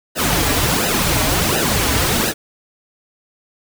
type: noise with flanger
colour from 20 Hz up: pink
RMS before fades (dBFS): -17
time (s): 0.15-2.34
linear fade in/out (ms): 50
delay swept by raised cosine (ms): 0.88 to 5.68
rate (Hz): 1.4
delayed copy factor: -0.8
effects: none